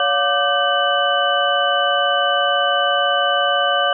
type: tone cluster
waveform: sine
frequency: 566 / 712 / 1182 / 1544 / 2984 Hz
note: C#5 / F5 / D6 / G6 / F#7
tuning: +36 / +33 / +11 / -27 / +14 cents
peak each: -21 dBFS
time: 0-3.93 s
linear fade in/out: 2 ms
effects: none